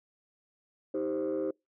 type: chord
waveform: sine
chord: C minor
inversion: first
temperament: just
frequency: 314 / 392.4 / 523.3 Hz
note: Eb4 / G4 / C5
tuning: +16 / +2 / 0 cents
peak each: -32 dBFS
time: 0.94-1.51 s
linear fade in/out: 5 ms
effects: noise-tail reverb RT60 0.2 s tail -26 dB re dry + tanh soft clip ceiling -25 dBFS